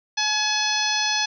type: harmonic tone with a mistuned harmonic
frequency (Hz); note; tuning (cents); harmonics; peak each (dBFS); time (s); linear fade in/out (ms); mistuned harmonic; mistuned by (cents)
853; G#5; +46; 1 / 2 / 3 / 4 / 5 / 6 / 7; -28 / -28 / -28 / -28 / -28 / -28 / -28; 0.17-1.26; 10; 2; -17
effects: none